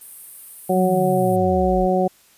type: high-pass noise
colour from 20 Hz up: pink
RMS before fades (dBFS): -39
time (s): 0.01-1.36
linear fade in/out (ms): 2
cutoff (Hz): 8500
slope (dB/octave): 96
type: harmonic tone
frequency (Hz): 185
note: F#3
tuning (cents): 0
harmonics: 1 / 2 / 3 / 4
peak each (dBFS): -21 / -21 / -21 / -21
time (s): 0.69-2.08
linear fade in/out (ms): 10
type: linear sweep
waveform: sine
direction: down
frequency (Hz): 196 to 36.71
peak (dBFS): -25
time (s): 0.73-1.88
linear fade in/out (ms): 50
effects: white hiss -54 dBFS RMS until 2.37 s + resampled to 32000 Hz